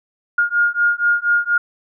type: beating tone pair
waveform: sine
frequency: 1419 / 1423.2 Hz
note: F6 / F6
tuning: +27 / +32 cents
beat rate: 4.2 Hz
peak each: -17 / -17 dBFS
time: 0.38-1.58 s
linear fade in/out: 5 ms
effects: none

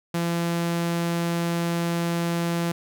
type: tone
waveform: sawtooth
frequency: 170 Hz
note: F3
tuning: 46 cents flat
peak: -19 dBFS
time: 0.14-2.72 s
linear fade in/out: 5 ms
effects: none

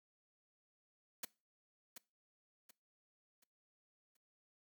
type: noise with echo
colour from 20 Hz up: white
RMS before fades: -42 dBFS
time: 1.23-1.25 s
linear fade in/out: 5 ms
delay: 730 ms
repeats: 4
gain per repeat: -9 dB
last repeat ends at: 4.17 s
effects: noise-tail reverb RT60 0.3 s tail -22 dB re dry

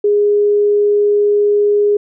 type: tone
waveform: sine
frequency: 412.6 Hz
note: G#4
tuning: 11 cents flat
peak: -9 dBFS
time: 0.04-1.97 s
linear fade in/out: 5 ms
effects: none

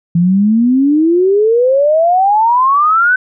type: exponential sweep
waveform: sine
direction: up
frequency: 166.8 to 1532 Hz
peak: -7 dBFS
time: 0.15-3.16 s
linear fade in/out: 5 ms
effects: none

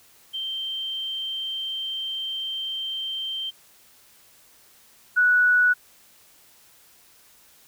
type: tone pair in turn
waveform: sine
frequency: 3136 / 1473.2 Hz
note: G7 / F#6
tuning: 0 / -8 cents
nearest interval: octave + minor second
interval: 1308 cents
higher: first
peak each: -27 / -15 dBFS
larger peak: second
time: 0.33-3.51 / 5.16-5.74 s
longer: first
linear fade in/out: 20 ms
effects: white hiss -55 dBFS RMS until 7.67 s

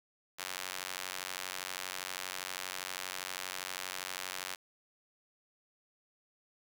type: tone with high-pass filter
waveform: sawtooth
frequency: 92.5 Hz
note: F#2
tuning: in tune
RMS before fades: -41 dBFS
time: 0.38-4.56 s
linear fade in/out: 20 ms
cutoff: 1400 Hz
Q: 0.52
effects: none

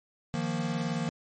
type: chord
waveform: square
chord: Eb suspended second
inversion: none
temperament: equal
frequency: 155.56 / 174.61 / 233.1 Hz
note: Eb3 / F3 / Bb3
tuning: 0 / 0 / 0 cents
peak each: -34 dBFS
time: 0.34-1.09 s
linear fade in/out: 0 ms
effects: MP3 32 kbps

